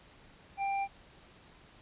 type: tone with hard clipping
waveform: triangle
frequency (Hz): 790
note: G5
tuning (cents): +13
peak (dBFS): -32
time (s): 0.57-0.88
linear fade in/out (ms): 50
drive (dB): 18
effects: pink hiss -58 dBFS RMS until 1.81 s + resampled to 8000 Hz